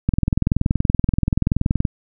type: click train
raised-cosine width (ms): 5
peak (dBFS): -4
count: 38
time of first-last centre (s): 0.09-1.852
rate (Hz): 21
effects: none